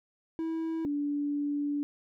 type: tone pair in turn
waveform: triangle / sine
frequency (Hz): 324.9 / 289.5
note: E4 / D4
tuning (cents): -25 / -25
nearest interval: major second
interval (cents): 200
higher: first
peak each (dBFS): -28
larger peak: neither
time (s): 0.39-0.85 / 0.85-1.83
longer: second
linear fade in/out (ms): 0
effects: none